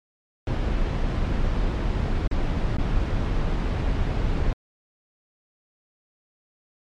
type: noise with dropouts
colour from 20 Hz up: brown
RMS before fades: -23 dBFS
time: 0.47-4.53 s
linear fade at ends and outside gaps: 1 ms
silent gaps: 2.275-2.312 / 2.77-2.784 s
effects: low-pass 4000 Hz 12 dB/octave + MP3 64 kbps